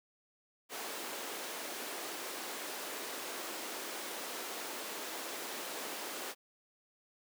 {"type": "high-pass noise", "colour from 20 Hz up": "pink", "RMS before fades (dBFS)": -42, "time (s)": [0.69, 6.35], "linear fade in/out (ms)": 50, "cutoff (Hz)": 300, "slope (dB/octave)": 24, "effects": []}